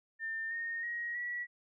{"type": "tone with pitch steps", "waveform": "sine", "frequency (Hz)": [1800, 1844.2, 1889.5, 1935.9], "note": ["A6", "A#6", "A#6", "B6"], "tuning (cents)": [39, -19, 23, -35], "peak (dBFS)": -35, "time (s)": [0.19, 1.47], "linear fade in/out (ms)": 50, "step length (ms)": 320, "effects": []}